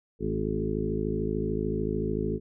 harmonic tone with a mistuned harmonic, 53.5 Hz, A1, 48 cents flat, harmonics 1 / 2 / 3 / 4 / 5 / 6 / 7 / 8, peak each -35 / -37 / -34 / -34 / -37 / -37 / -33 / -33 dBFS, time 0.19-2.4 s, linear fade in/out 50 ms, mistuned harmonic 5, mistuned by -23 cents, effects none

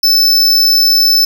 square tone, 5274 Hz, E8, in tune, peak -7 dBFS, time 0.03-1.25 s, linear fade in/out 5 ms, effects none

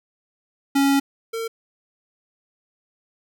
square tone pair in turn, 277.2 / 453.9 Hz, C#4 / A#4, 0 / -46 cents, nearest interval major sixth, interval 854 cents, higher second, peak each -16 / -26 dBFS, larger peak first, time 0.75-1 / 1.33-1.48 s, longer first, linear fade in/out 10 ms, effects none

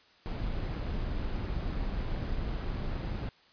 brown noise with amplitude modulation, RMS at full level -32 dBFS, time 0.26-3.29 s, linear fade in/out 0 ms, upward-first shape sine, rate 170 Hz, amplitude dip 30%, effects white hiss -61 dBFS RMS until 3.52 s + resampled to 11025 Hz

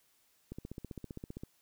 click train, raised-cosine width 3 ms, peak -29 dBFS, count 15, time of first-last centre 0.52-1.435 s, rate 15.3 Hz, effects white hiss -71 dBFS RMS until 1.61 s

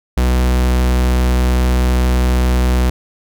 45% pulse tone, 62.4 Hz, B1, 19 cents sharp, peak -11 dBFS, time 0.17-2.9 s, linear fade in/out 5 ms, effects none

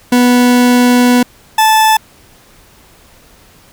40% pulse tone pair in turn, 246 / 874.3 Hz, B3 / A5, -7 / -11 cents, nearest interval octave + minor seventh, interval 2196 cents, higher second, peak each -5 dBFS, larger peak neither, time 0.12-1.23 / 1.58-1.97 s, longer first, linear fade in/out 5 ms, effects pink hiss -44 dBFS RMS until 3.72 s

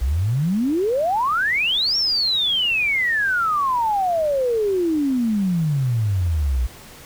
sine exponential two-way sweep, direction up then down, 58.27 to 5588 to 58.27 Hz, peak -17 dBFS, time 0.01-6.67 s, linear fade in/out 10 ms, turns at 1.97 s, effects pink hiss -42 dBFS RMS until 7.05 s

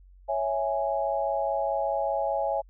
sine chord, C# minor, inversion none, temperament equal, 554.4 / 659.3 / 830.6 Hz, C#5 / E5 / G#5, 0 / 0 / 0 cents, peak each -29 dBFS, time 0.28-2.62 s, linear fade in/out 20 ms, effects added 46 Hz sine -50 dBFS peak until 2.69 s

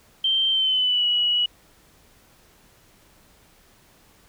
sine tone with pitch glide, 3136 to 2926 Hz, G7 to F#7, 0 to -20 cents, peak -18 dBFS, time 0.24-1.46 s, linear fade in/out 5 ms, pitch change -120 cents, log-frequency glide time 0.5-1.06 s, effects pink hiss -56 dBFS RMS until 4.28 s

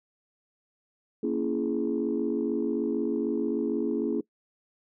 sine chord, A# half-diminished seventh, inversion none, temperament just, 233.1 / 279.7 / 335.6 / 419.5 Hz, A#3 / C#4 / E4 / G#4, 0 / +16 / +31 / +17 cents, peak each -30 dBFS, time 1.23-4.21 s, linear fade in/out 5 ms, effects noise-tail reverb RT60 0.1 s tail -22 dB re dry + tanh soft clip ceiling -17 dBFS

